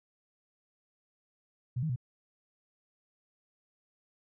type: tone with pitch steps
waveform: sine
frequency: 123.7 / 158.4 / 123.8 Hz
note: B2 / D#3 / B2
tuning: +3 / +31 / +5 cents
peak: -29 dBFS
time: 1.76-1.961 s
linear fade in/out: 10 ms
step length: 67 ms
effects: none